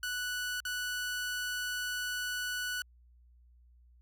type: tone with dropouts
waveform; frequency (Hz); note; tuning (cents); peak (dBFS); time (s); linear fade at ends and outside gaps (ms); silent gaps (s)
sawtooth; 1480; F#6; 0; -30; 0.03-2.82; 2; 0.603-0.651
effects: added 60 Hz sine -58 dBFS peak until 4.01 s